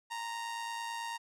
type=tone with amplitude modulation; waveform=sawtooth; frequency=929 Hz; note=A#5; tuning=6 cents flat; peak=-31 dBFS; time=0.1-1.18 s; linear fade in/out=20 ms; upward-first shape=sine; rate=109 Hz; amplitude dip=45%; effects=low-pass 10000 Hz 12 dB/octave